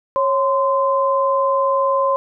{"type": "tone pair together", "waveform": "sine", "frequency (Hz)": [548.2, 1034], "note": ["C#5", "C6"], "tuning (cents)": [-19, -21], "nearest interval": "major seventh", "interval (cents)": 1098, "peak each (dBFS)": -17, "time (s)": [0.16, 2.16], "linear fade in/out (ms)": 0, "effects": []}